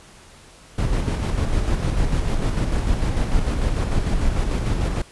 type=noise with tremolo; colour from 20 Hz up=brown; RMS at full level=-19 dBFS; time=0.78-5.02 s; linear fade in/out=5 ms; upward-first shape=square; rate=6.7 Hz; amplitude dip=35%; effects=pink hiss -47 dBFS RMS until 5.11 s + resampled to 24000 Hz